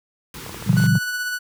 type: band-stop noise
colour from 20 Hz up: pink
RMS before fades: -35 dBFS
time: 0.34-0.87 s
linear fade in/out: 2 ms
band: 500 to 820 Hz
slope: 96 dB/octave
type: clicks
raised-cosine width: 1 ms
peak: -20 dBFS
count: 10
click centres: 0.464 / 0.494 / 0.545 / 0.625 / 0.693 / 0.73 / 0.768 / 0.801 / 0.839 / 0.954 s
type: chord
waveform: sine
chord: F# dominant seventh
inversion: first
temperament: equal with one note detuned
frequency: 116.54 / 138.59 / 164.81 / 188.67 Hz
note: A#2 / C#3 / E3 / F#3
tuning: 0 / 0 / 0 / +34 cents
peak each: -19 dBFS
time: 0.66-0.99 s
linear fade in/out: 20 ms
type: tone with tremolo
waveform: 45% pulse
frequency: 1480 Hz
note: F#6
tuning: in tune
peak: -22 dBFS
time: 0.76-1.39 s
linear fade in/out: 20 ms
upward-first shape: sine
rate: 16 Hz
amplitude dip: 30%
effects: high-pass 60 Hz 12 dB/octave